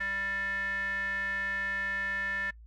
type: tone with band-pass filter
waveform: square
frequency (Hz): 196.9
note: G3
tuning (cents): +8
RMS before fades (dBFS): -33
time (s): 0-2.51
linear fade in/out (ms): 10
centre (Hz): 1800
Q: 9.9
effects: noise-tail reverb RT60 0.1 s tail -23 dB re dry + added 56 Hz sine -48 dBFS peak until 2.66 s